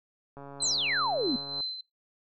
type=click train; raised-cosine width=1 ms; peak=-31 dBFS; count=174; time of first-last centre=0.37-1.606 s; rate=140 Hz
type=tone with tremolo; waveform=sine; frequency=4073 Hz; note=C8; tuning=47 cents flat; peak=-29 dBFS; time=0.6-1.81 s; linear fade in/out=5 ms; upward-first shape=triangle; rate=3.2 Hz; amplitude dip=70%
type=exponential sweep; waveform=sine; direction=down; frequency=8530 to 230 Hz; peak=-26 dBFS; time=0.62-1.36 s; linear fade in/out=2 ms
effects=noise-tail reverb RT60 0.2 s tail -22 dB re dry